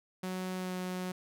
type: tone with pitch glide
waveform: sawtooth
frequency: 185 to 183.09 Hz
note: F#3 to F#3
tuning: 0 to -18 cents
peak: -31 dBFS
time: 0.23-1.12 s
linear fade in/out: 5 ms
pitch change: -18 cents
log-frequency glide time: 0.56-0.73 s
effects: none